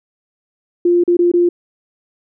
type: tone with dropouts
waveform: sine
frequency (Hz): 349.2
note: F4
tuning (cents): 0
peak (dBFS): -9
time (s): 0.85-1.49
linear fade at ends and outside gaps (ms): 5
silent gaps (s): 1.038-1.077 / 1.169-1.19 / 1.317-1.337
effects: none